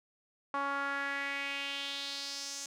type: tone with band-pass filter sweep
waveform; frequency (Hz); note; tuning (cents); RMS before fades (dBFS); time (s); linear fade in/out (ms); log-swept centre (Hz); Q
sawtooth; 279.4; C#4; +14; -37; 0.54-2.66; 2; 1100 to 6600; 3.2
effects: none